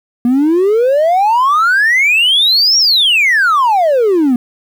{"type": "exponential two-way sweep", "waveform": "triangle", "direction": "up then down", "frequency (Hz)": [235.6, 5680, 235.6], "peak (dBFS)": -5, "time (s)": [0.25, 4.36], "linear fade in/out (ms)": 2, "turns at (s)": 2.78, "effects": ["tanh soft clip ceiling -3 dBFS", "7-bit"]}